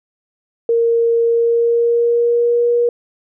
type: tone with pitch glide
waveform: sine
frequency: 464.1 to 476.9 Hz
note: A#4 to A#4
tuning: -8 to +39 cents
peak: -11 dBFS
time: 0.69-2.89 s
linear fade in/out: 2 ms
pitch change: +47 cents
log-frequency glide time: 1.23-2.69 s
effects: none